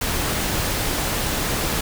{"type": "noise", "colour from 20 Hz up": "pink", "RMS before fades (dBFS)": -23, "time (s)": [0.01, 1.81], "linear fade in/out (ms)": 5, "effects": []}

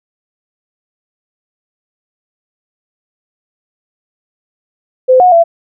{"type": "tone with pitch steps", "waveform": "sine", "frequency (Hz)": [513, 727, 674], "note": ["C5", "F#5", "E5"], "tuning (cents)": [-34, -31, 38], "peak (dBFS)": -3, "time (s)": [5.08, 5.44], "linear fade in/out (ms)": 20, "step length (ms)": 120, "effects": []}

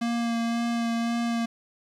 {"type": "tone with vibrato", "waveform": "square", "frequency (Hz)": 233.1, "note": "A#3", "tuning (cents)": 0, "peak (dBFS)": -25, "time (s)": [0.01, 1.46], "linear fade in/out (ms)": 10, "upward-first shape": "sine", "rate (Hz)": 1.9, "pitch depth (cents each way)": 14, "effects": ["low-pass 7000 Hz 12 dB/octave", "9-bit"]}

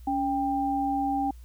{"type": "tone pair together", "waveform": "sine", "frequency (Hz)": [280, 792], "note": ["C#4", "G5"], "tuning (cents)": [18, 18], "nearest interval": "octave + tritone", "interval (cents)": 1800, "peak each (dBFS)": [-28, -26], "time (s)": [0.07, 1.31], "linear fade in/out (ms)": 5, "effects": ["added 60 Hz sine -43 dBFS peak until 1.44 s", "white hiss -63 dBFS RMS until 1.44 s"]}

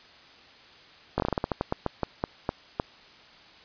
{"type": "slowing click train", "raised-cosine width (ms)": 1, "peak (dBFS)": -11, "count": 16, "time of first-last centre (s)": [1.18, 2.799], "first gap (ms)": 19, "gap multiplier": 1.22, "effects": ["white hiss -52 dBFS RMS until 3.64 s", "resampled to 11025 Hz"]}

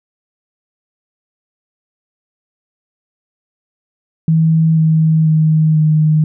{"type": "tone with pitch steps", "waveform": "sine", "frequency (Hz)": [161, 158.88, 156.78, 154.71], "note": ["E3", "D#3", "D#3", "D#3"], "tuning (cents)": [-41, 37, 13, -10], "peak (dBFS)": -8, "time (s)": [4.28, 6.24], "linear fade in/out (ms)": 2, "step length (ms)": 490, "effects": []}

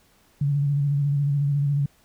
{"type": "tone with vibrato", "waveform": "sine", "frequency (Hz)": 142.6, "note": "C#3", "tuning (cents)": 49, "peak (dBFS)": -19, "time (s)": [0.41, 1.86], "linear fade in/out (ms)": 5, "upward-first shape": "square", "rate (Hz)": 14, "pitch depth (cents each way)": 31, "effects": ["pink hiss -60 dBFS RMS until 2.04 s"]}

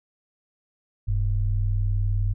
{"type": "tone pair together", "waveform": "sine", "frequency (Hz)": [40.37, 100.8], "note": ["E1", "G2"], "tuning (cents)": [-35, 49], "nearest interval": "octave + major third", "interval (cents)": 1584, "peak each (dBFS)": [-23, -23], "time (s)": [1.07, 2.34], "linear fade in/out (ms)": 20, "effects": []}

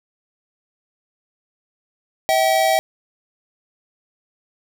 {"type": "tone pair together", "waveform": "square", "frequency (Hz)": [645, 767], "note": ["E5", "G5"], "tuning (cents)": [-38, -38], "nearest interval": "minor third", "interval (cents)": 300, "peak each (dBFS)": -18, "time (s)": [2.29, 2.79], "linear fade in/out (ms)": 0, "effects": []}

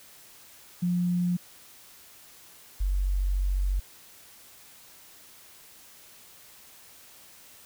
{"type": "tone pair in turn", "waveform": "sine", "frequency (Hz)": [177.1, 47.03], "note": ["F3", "F#1"], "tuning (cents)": [24, 29], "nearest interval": "octave + major seventh", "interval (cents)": 2295, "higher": "first", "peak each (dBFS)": -23, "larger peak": "neither", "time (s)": [[0.82, 1.37], [2.8, 3.8]], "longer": "second", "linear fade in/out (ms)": 10, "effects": ["white hiss -52 dBFS RMS until 7.65 s"]}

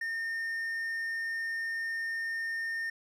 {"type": "tone", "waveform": "triangle", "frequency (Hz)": 1822, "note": "A#6", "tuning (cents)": -40, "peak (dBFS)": -30, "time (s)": [0.01, 2.9], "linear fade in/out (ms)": 5, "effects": []}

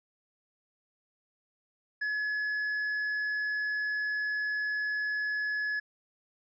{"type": "tone with hard clipping", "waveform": "sine", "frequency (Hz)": 1700, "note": "G#6", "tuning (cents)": 40, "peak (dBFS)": -30, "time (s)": [2.01, 5.8], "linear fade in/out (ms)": 10, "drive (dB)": 3, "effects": ["resampled to 16000 Hz"]}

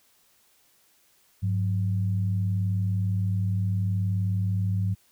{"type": "tone pair together", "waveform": "sine", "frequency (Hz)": [100.97, 180.3], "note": ["G#2", "F#3"], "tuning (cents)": [-48, -45], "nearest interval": "minor seventh", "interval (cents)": 1003, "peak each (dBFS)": [-23, -32], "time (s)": [1.42, 4.95], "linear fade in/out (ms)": 20, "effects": ["white hiss -63 dBFS RMS until 5.11 s"]}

